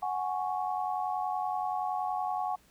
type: chord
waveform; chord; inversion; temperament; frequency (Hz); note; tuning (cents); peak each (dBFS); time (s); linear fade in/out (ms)
sine; F# suspended second; none; equal; 740 / 830.6 / 1108.7; F#5 / G#5 / C#6; 0 / 0 / 0; -32 / -34 / -37; 0.02-2.56; 10
effects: pink hiss -63 dBFS RMS until 2.7 s